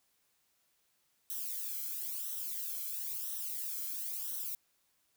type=noise with flanger; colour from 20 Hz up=violet; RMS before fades=-39 dBFS; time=1.3-4.55 s; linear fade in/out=0 ms; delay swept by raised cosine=0.42 to 1.1 ms; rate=0.99 Hz; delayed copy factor=-0.75; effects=white hiss -75 dBFS RMS until 5.16 s